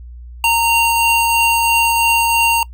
square tone pair together, 924 / 2769 Hz, A#5 / F7, -16 / -15 cents, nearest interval octave + perfect fifth, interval 1901 cents, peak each -15 dBFS, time 0.44-2.63 s, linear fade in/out 2 ms, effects noise-tail reverb RT60 0.1 s tail -22 dB re dry + added 60 Hz sine -31 dBFS peak until 2.73 s

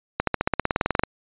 accelerating click train, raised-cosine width 0.5 ms, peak -5 dBFS, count 16, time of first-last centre 0.2-1.036 s, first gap 73 ms, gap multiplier 0.96, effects resampled to 8000 Hz

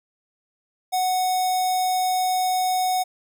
square tone with notch filter, 739 Hz, F#5, 2 cents flat, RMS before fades -22 dBFS, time 0.92-3.04 s, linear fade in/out 20 ms, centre 1800 Hz, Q 0.75, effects none

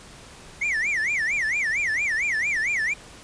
triangle tone with vibrato, 2045 Hz, C7, 40 cents flat, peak -20 dBFS, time 0.61-2.94 s, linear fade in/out 10 ms, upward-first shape sine, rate 4.4 Hz, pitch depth 290 cents each way, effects pink hiss -45 dBFS RMS until 3.23 s + resampled to 22050 Hz

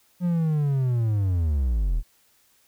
triangle linear sweep, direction down, 180 to 34.65 Hz, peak -18 dBFS, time 0.2-2.03 s, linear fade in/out 50 ms, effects white hiss -62 dBFS RMS until 2.67 s

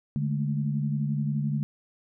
sine tone cluster, 145.4 / 210.9 / 222.4 Hz, D3 / G#3 / A3, -17 / +27 / +19 cents, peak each -26 / -31 / -35 dBFS, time 0.16-1.63 s, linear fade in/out 0 ms, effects none

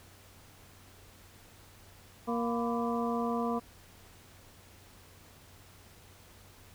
harmonic tone with a mistuned harmonic, 234.4 Hz, A#3, 10 cents sharp, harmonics 1 / 2 / 3 / 4 / 5, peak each -32 / -35 / -37 / -38 / -39 dBFS, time 2.27-3.6 s, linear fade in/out 20 ms, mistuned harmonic 4, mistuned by +110 cents, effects added 93 Hz sine -59 dBFS peak until 6.74 s + pink hiss -57 dBFS RMS until 6.74 s

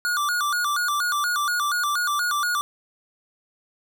square tone with vibrato, 1300 Hz, E6, 24 cents flat, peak -22 dBFS, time 0.05-2.61 s, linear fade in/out 0 ms, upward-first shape square, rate 4.2 Hz, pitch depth 180 cents each way, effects none

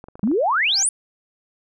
clicks, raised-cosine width 1 ms, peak -25 dBFS, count 7, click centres 0.041 / 0.085 / 0.155 / 0.194 / 0.238 / 0.275 / 0.315 s
sine exponential sweep, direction up, 185 to 9956 Hz, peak -16 dBFS, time 0.23-0.89 s, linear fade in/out 2 ms
20% pulse tone with exponential growth, 784 Hz, G5, in tune, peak -25 dBFS, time 0.58-0.83 s, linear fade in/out 5 ms, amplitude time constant 54 ms
effects none

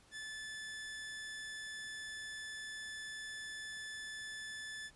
sawtooth tone, 1742 Hz, A6, 18 cents flat, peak -40 dBFS, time 0.11-4.91 s, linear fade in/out 50 ms, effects pink hiss -65 dBFS RMS until 4.95 s + resampled to 24000 Hz

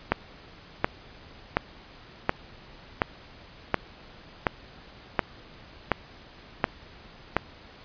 click train, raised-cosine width 0.5 ms, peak -5 dBFS, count 11, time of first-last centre 0.12-7.366 s, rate 1.38 Hz, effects pink hiss -49 dBFS RMS until 7.84 s + resampled to 11025 Hz

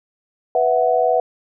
sine chord, B suspended fourth, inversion none, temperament equal, 493.9 / 659.3 / 740 Hz, B4 / E5 / F#5, 0 / 0 / 0 cents, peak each -18 dBFS, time 0.55-1.2 s, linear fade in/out 2 ms, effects none

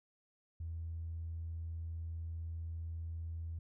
triangle tone with tanh clipping, 82.41 Hz, E2, in tune, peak -39 dBFS, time 0.6-3.59 s, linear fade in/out 5 ms, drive 4 dB, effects none

